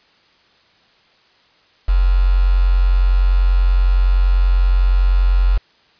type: tone with quantisation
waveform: sine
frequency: 45.28 Hz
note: F#1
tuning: 37 cents flat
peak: -10 dBFS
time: 1.88-5.58 s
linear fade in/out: 10 ms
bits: 5
effects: white hiss -54 dBFS RMS until 5.99 s + resampled to 11025 Hz